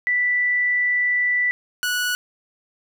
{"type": "tone pair in turn", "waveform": ["sine", "sawtooth"], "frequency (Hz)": [1973, 1471.3], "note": ["B6", "F#6"], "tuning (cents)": [-2, -10], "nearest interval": "perfect fourth", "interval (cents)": 508, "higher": "first", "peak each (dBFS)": -17, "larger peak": "neither", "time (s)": [[0.07, 1.51], [1.83, 2.15]], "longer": "first", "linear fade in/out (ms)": 0, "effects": []}